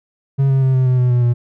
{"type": "tone with pitch steps", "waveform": "triangle", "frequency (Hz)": [136.9, 134.39, 131.93, 129.52, 127.14, 124.81, 122.53, 120.28], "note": ["C#3", "C3", "C3", "C3", "C3", "B2", "B2", "B2"], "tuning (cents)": [-21, 47, 15, -17, -49, 19, -13, -45], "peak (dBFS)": -9, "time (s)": [0.38, 1.34], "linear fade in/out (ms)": 20, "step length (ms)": 120, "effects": []}